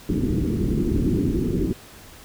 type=low-pass noise; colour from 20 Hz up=white; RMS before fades=-22 dBFS; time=0.09-1.73 s; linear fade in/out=2 ms; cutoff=370 Hz; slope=48 dB/octave; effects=pink hiss -45 dBFS RMS until 2.24 s